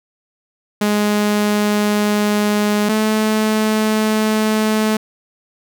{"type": "tone pair in turn", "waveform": "sawtooth", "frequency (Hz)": [208.4, 216.4], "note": ["G#3", "A3"], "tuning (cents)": [6, -29], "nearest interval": "minor second", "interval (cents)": 65, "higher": "second", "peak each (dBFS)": -10, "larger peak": "neither", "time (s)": [[0.81, 2.89], [2.89, 4.97]], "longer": "neither", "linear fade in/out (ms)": 5, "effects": []}